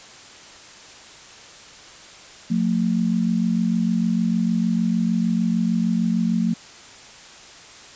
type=tone pair together; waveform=sine; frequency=179.4 / 226 Hz; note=F3 / A3; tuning=+47 / +47 cents; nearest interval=major third; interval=400 cents; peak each=-21 / -20 dBFS; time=2.5-6.54 s; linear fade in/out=10 ms; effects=white hiss -43 dBFS RMS until 7.95 s + resampled to 16000 Hz